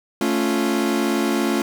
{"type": "chord", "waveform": "40% pulse", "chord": "A augmented", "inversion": "none", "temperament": "equal", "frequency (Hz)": [220, 277.2, 349.2], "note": ["A3", "C#4", "E#4"], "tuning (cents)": [0, 0, 0], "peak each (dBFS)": -22, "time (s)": [0.21, 1.62], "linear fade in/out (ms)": 2, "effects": []}